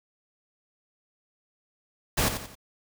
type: noise with echo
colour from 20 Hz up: pink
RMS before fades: -24 dBFS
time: 2.17-2.29 s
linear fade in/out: 10 ms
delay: 88 ms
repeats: 3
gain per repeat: -8 dB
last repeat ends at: 2.554 s
effects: none